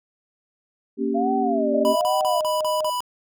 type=chord; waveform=sine; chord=G diminished; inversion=first; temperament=equal; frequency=233.1 / 277.2 / 392 Hz; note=Bb3 / Db4 / G4; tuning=0 / 0 / 0 cents; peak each=-25 dBFS; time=0.97-1.96 s; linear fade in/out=50 ms
type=tone with vibrato; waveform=sine; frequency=668 Hz; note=E5; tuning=23 cents sharp; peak=-22 dBFS; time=1.14-2.41 s; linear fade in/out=20 ms; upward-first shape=sine; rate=1.2 Hz; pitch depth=230 cents each way
type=tone; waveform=sine; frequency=618 Hz; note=D#5; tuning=12 cents flat; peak=-22 dBFS; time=1.74-2.9 s; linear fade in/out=5 ms
type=tone bursts; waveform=square; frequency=987.8 Hz; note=B5; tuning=in tune; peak=-24 dBFS; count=6; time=1.85-3.005 s; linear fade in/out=0 ms; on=160 ms; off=39 ms
effects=none